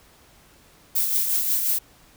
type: noise with tremolo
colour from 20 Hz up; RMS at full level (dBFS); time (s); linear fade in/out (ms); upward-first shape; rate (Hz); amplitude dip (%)
violet; -21; 0.95-1.79; 10; sine; 5.6; 40
effects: pink hiss -54 dBFS RMS until 2.16 s